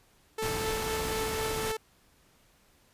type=tone with tremolo; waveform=sawtooth; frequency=440 Hz; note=A4; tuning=in tune; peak=-26 dBFS; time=0.38-1.77 s; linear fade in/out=5 ms; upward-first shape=triangle; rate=4 Hz; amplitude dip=40%
type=noise; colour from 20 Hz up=pink; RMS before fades=-35 dBFS; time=0.42-1.72 s; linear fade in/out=5 ms
effects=pink hiss -64 dBFS RMS until 2.93 s + resampled to 32000 Hz